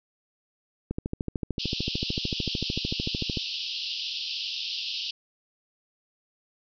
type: click train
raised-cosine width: 3 ms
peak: -16 dBFS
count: 34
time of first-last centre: 0.91-3.373 s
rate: 13.4 Hz
type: band-pass noise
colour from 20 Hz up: pink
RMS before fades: -33 dBFS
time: 1.59-5.11 s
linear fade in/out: 5 ms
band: 2700 to 5300 Hz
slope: 96 dB/octave
effects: none